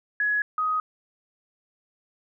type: tone pair in turn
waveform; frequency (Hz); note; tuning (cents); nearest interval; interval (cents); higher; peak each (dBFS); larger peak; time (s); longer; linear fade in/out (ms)
sine; 1682 / 1254.3; G#6 / D#6; +22 / +14; perfect fourth; 508; first; -21 / -22; first; 0.2-0.42 / 0.58-0.8; neither; 2
effects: none